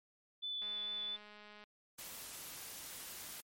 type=tone with vibrato; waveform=sine; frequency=3488 Hz; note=A7; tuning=16 cents flat; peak=-38 dBFS; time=0.42-1.17 s; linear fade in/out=20 ms; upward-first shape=sine; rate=4.5 Hz; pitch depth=8 cents each way
type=click train; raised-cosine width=0.3 ms; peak=-40 dBFS; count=214; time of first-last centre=0.62-1.639 s; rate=209 Hz
type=noise; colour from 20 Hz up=white; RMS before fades=-48 dBFS; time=1.98-3.41 s; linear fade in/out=10 ms
effects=MP3 64 kbps